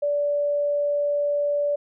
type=tone; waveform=sine; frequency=580 Hz; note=D5; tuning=22 cents flat; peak=-20 dBFS; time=0.02-1.76 s; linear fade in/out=10 ms; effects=none